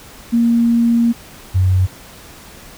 sine tone pair in turn, 233.7 / 93.01 Hz, A#3 / F#2, +5 / +10 cents, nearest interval octave + major third, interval 1595 cents, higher first, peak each -10 dBFS, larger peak neither, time 0.32-1.13 / 1.54-1.87 s, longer first, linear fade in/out 20 ms, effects pink hiss -39 dBFS RMS until 2.77 s

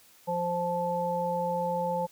harmonic tone, 174.61 Hz, F3, in tune, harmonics 1 / 3 / 5, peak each -35 / -30 / -30 dBFS, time 0.27-2.07 s, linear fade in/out 20 ms, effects white hiss -58 dBFS RMS until 2.11 s

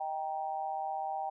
sine tone with amplitude modulation, 784 Hz, G5, in tune, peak -29 dBFS, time 0-1.3 s, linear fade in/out 10 ms, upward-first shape sine, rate 156 Hz, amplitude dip 85%, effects none

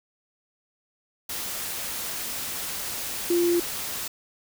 sine tone in noise, 346.4 Hz, F4, 14 cents flat, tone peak -19 dBFS, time 3.3-3.6 s, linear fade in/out 5 ms, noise white, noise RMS -32 dBFS, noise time 1.29-4.08 s, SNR +10 dB, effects none

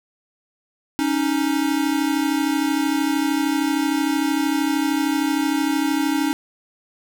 square tone pair together, 278 / 311.1 Hz, C#4 / D#4, +5 / 0 cents, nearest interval major second, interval 195 cents, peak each -22 dBFS, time 0.99-6.33 s, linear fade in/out 0 ms, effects none

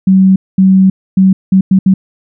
sine tone bursts at uneven times, 190 Hz, F#3, 46 cents sharp, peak -3 dBFS, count 6, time 0.07-0.36 / 0.58-0.9 / 1.17-1.33 / 1.52-1.61 / 1.71-1.79 / 1.86-1.94 s, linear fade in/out 5 ms, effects none

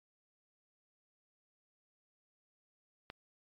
click, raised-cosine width 0.3 ms, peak -27 dBFS, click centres 3.101 s, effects MP3 64 kbps

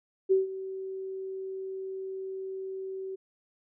sine tone with ADSR envelope, 381.9 Hz, G4, 45 cents flat, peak -18 dBFS, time 0.29-3.16 s, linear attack 26 ms, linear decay 150 ms, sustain -16 dB, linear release 14 ms, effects none

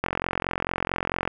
click train, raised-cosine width 0.5 ms, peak -9 dBFS, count 56, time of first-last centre 0.04-1.276 s, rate 44.5 Hz, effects none

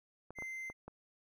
clicks, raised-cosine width 1 ms, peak -33 dBFS, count 5, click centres 0.306 / 0.387 / 0.423 / 0.7 / 0.88 s
triangle tone, 2077 Hz, C7, 13 cents flat, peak -39 dBFS, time 0.35-0.73 s, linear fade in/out 50 ms
effects none

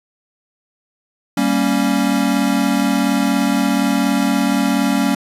square chord, G diminished, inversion none, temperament equal, 196 / 233.1 / 277.2 Hz, G3 / Bb3 / Db4, 0 / 0 / 0 cents, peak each -20 / -20 / -18 dBFS, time 1.37-5.15 s, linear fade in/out 5 ms, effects resampled to 32000 Hz

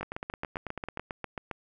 two click trains, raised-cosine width 0.5 ms, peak -20 / -19 dBFS, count 10 / 12, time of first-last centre 0.01-0.996 / 0.03-1.512 s, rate 9.13 / 7.42 Hz, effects none

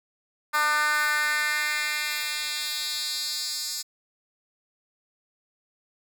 10% pulse tone with high-pass filter sweep, 300.2 Hz, D4, 38 cents sharp, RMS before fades -27 dBFS, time 0.53-3.83 s, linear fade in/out 20 ms, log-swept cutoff 1200 to 5600 Hz, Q 2.2, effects none

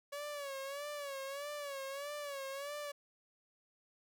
sawtooth tone with vibrato, 564 Hz, C#5, 30 cents sharp, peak -37 dBFS, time 0.12-2.92 s, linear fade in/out 10 ms, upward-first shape sine, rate 1.6 Hz, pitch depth 80 cents each way, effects none

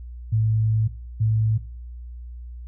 sine tone bursts at uneven times, 110 Hz, A2, in tune, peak -17 dBFS, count 2, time 0.32-0.88 / 1.2-1.58 s, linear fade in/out 10 ms, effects noise-tail reverb RT60 0.5 s tail -20 dB re dry + added 60 Hz sine -34 dBFS peak until 2.67 s

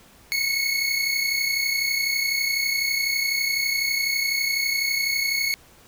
25% pulse tone pair together, 2180 / 2212 Hz, C#7 / C#7, -29 / -4 cents, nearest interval unison, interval 25 cents, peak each -21 dBFS, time 0.32-5.54 s, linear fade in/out 0 ms, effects pink hiss -52 dBFS RMS until 5.87 s

